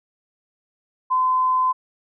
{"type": "tone", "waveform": "sine", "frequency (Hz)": 1024, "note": "C6", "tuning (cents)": -38, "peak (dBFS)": -16, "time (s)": [1.1, 1.73], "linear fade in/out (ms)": 20, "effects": []}